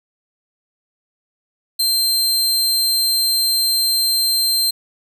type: tone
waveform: sawtooth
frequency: 4140 Hz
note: C8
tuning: 19 cents flat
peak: -12 dBFS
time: 1.79-4.71 s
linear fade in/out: 10 ms
effects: none